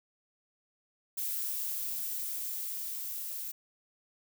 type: noise with level ramp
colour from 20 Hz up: violet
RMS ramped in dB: -34 to -39 dBFS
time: 1.17-3.52 s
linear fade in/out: 10 ms
effects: none